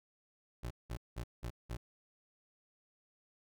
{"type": "tone bursts", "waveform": "25% pulse", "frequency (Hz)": 59.2, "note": "A#1", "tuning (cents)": 27, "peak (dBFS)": -35, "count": 5, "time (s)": [0.63, 1.77], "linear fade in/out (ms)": 10, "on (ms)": 76, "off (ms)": 190, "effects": []}